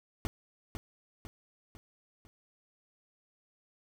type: noise with echo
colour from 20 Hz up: brown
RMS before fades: -32 dBFS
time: 0.25-0.27 s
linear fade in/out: 0 ms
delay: 500 ms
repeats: 4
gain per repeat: -6 dB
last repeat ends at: 2.27 s
effects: none